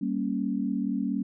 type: chord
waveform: sine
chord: G diminished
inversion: none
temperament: equal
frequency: 196 / 233.1 / 277.2 Hz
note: G3 / Bb3 / Db4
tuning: 0 / 0 / 0 cents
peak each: -30 dBFS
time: 0.01-1.23 s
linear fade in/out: 10 ms
effects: none